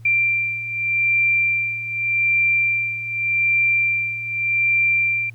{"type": "beating tone pair", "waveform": "sine", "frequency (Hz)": [2363, 2363.84], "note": ["D7", "D7"], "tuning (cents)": [10, 11], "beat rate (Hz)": 0.84, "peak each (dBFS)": [-18, -23], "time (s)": [0.05, 5.3], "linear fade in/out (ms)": 5, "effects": ["added 114 Hz sine -38 dBFS peak until 5.34 s", "pink hiss -59 dBFS RMS until 5.34 s"]}